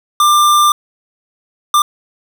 square tone bursts at uneven times, 1190 Hz, D6, 22 cents sharp, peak -8 dBFS, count 2, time 0.2-0.72 / 1.74-1.82 s, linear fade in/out 2 ms, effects none

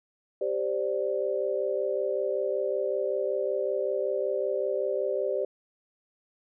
sine chord, G suspended fourth, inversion none, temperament just, 392 / 522.7 / 588 Hz, G4 / C5 / D5, 0 / -2 / +2 cents, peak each -30 dBFS, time 0.41-5.45 s, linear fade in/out 5 ms, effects none

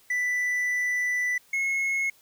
triangle tone pair in turn, 1981 / 2174 Hz, B6 / C#7, +5 / -34 cents, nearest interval major second, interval 161 cents, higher second, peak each -22 dBFS, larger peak neither, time 0.1-1.38 / 1.53-2.1 s, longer first, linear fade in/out 5 ms, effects white hiss -59 dBFS RMS until 2.21 s

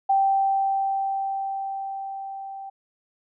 sine tone with level ramp, 781 Hz, G5, 7 cents flat, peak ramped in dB -16 to -34 dBFS, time 0.09-2.7 s, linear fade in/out 10 ms, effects none

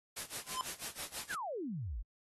white noise with tremolo, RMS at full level -40 dBFS, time 0.16-1.35 s, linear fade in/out 10 ms, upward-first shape sine, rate 6.1 Hz, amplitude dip 90%
square tone with exponential growth, 1026 Hz, C6, 34 cents flat, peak -31 dBFS, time 0.44-0.61 s, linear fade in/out 0 ms, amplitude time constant 36 ms
sine exponential sweep, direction down, 1821 to 41.2 Hz, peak -37 dBFS, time 1.29-2.03 s, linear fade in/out 20 ms
effects AAC 32 kbps

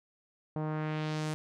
sawtooth tone with low-pass filter sweep, 154.4 Hz, D#3, 13 cents flat, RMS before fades -34 dBFS, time 0.56-1.34 s, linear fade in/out 0 ms, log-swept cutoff 790 to 9700 Hz, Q 1.2, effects none

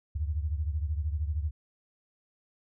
sine beating tone pair, 73.6 / 86.6 Hz, D2 / F2, +4 / -14 cents, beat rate 13 Hz, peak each -29 / -34 dBFS, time 0.15-1.51 s, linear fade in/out 10 ms, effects none

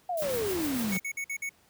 sine exponential sweep, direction down, 743 to 179 Hz, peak -28 dBFS, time 0.09-0.98 s, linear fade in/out 5 ms
violet noise with tremolo, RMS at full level -36 dBFS, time 0.17-1 s, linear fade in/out 5 ms, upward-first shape triangle, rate 6.8 Hz, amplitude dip 75%
pink noise, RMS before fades -37 dBFS, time 0.22-0.97 s, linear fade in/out 0 ms
square tone bursts, 2217 Hz, C#7, in tune, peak -32 dBFS, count 5, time 0.92-1.493 s, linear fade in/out 5 ms, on 73 ms, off 52 ms
effects pink hiss -63 dBFS RMS until 1.69 s + high-pass 80 Hz 12 dB/octave

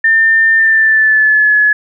sine tone with pitch glide, 1800 to 1701.9 Hz, A6 to G#6, +39 to +42 cents, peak -6 dBFS, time 0.04-1.73 s, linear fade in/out 5 ms, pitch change -97 cents, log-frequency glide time 0.55-1.55 s, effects none

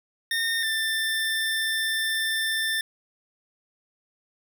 25% pulse tone pair in turn, 1828 / 1781.1 Hz, A#6 / A6, -34 / +21 cents, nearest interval unison, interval 45 cents, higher first, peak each -20 dBFS, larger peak neither, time 0.31-0.63 / 0.63-2.81 s, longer second, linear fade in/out 2 ms, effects none

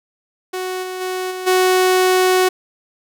sawtooth tone with level steps, 370 Hz, F#4, in tune, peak -18 / -21 / -17 / -21 / -8 dBFS, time 0.53-2.49 s, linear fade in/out 10 ms, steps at 0.82 / 1 / 1.3 / 1.46 s, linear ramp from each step 20 ms, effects none

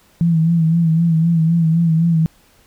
sine tone with vibrato, 164.81 Hz, E3, in tune, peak -11 dBFS, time 0.21-2.26 s, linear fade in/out 0 ms, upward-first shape sine, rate 3.9 Hz, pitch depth 55 cents each way, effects pink hiss -53 dBFS RMS until 2.66 s

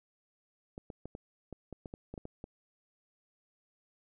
clicks, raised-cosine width 2 ms, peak -29 dBFS, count 12, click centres 0.779 / 0.902 / 1.056 / 1.151 / 1.527 / 1.727 / 1.858 / 1.939 / 2.14 / 2.178 / 2.254 / 2.441 s, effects none

